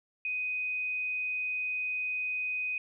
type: tone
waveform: sine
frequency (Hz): 2500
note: D#7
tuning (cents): +8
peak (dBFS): -30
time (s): 0.25-2.78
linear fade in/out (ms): 2
effects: none